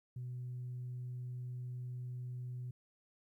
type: tone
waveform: sine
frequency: 124.5 Hz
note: B2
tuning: 14 cents sharp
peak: -39 dBFS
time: 0.16-2.71 s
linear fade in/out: 5 ms
effects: tanh soft clip ceiling -37 dBFS + 13-bit